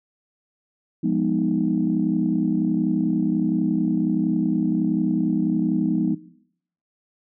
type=chord; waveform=sine; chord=F half-diminished seventh; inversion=none; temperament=equal with one note detuned; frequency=174.61 / 205.5 / 246.9 / 311.1 Hz; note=F3 / Ab3 / Cb4 / Eb4; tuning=0 / -18 / 0 / 0 cents; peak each=-24 dBFS; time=1.03-6.15 s; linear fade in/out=10 ms; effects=noise-tail reverb RT60 0.7 s tail -18 dB re dry + tanh soft clip ceiling -9 dBFS